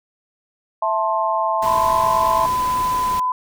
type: chord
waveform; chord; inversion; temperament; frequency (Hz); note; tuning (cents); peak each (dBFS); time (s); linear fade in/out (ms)
sine; A minor; second; just; 660 / 880 / 1056; E5 / A5 / C6; +2 / 0 / +16; -22 / -21 / -21; 0.82-2.46; 5
type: noise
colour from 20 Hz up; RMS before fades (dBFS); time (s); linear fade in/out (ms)
pink; -31; 1.62-3.2; 5
type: tone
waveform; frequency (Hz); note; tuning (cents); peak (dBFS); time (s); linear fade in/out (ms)
sine; 1007; B5; +33; -17; 1.66-3.32; 2
effects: none